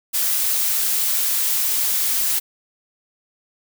blue noise, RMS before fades -20 dBFS, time 0.13-2.4 s, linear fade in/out 20 ms, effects none

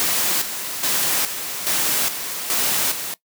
white noise with tremolo, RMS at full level -20 dBFS, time 0-3.14 s, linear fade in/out 0 ms, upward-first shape square, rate 1.2 Hz, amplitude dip 60%, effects noise-tail reverb RT60 0.1 s tail -19 dB re dry + high-pass 150 Hz 12 dB/octave

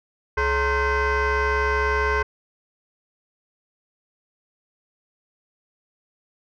sine tone with frequency modulation, 560 Hz, C#5, 18 cents sharp, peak -16 dBFS, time 0.37-2.23 s, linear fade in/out 10 ms, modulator 493 Hz, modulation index 2.7, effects tanh soft clip ceiling -18 dBFS

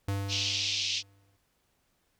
square tone with exponential decay, 99.1 Hz, G2, 19 cents sharp, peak -28 dBFS, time 0.08-1.37 s, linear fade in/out 5 ms, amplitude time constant 280 ms
pink band-pass noise, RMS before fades -31 dBFS, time 0.28-1.03 s, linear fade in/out 50 ms, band 2600 to 6000 Hz, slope 48 dB/octave
effects pink hiss -73 dBFS RMS until 2.19 s

